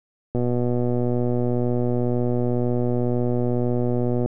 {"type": "click train", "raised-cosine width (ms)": 2, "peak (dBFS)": -11, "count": 478, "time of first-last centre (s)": [0.35, 4.26], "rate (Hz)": 122, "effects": []}